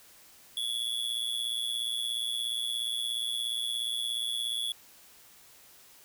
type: tone with amplitude modulation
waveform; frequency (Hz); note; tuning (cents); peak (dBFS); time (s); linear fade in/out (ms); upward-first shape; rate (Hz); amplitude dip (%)
square; 3400; G#7; +40; -27; 0.57-4.72; 2; sine; 117; 85
effects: white hiss -56 dBFS RMS until 6.04 s